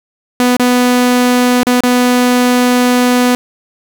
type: tone with dropouts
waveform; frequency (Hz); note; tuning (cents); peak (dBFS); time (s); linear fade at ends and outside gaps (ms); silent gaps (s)
sawtooth; 247.5; B3; +4; -4; 0.4-3.35; 0; 0.567-0.597 / 1.632-1.668 / 1.805-1.836
effects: none